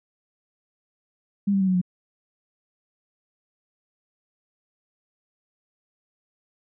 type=tone with pitch steps; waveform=sine; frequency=200.8 / 195.42 / 190.19 / 185.09 / 180.14 Hz; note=G3 / G3 / F#3 / F#3 / F#3; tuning=+42 / -5 / +48 / +1 / -46 cents; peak=-18 dBFS; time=1.47-1.815 s; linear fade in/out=10 ms; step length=69 ms; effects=none